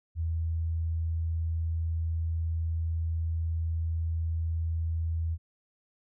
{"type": "tone", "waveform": "sine", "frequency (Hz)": 81.9, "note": "E2", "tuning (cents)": -11, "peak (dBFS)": -27, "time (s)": [0.15, 5.38], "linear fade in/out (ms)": 50, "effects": []}